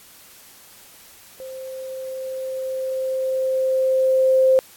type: tone with level ramp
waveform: sine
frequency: 523.3 Hz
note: C5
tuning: in tune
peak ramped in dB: -32 to -11 dBFS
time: 1.4-4.59 s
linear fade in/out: 0 ms
effects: white hiss -47 dBFS RMS until 4.76 s + AAC 64 kbps